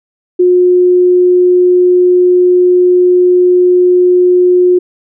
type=tone; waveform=sine; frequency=360 Hz; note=F#4; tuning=47 cents flat; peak=-4 dBFS; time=0.39-4.79 s; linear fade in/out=10 ms; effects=none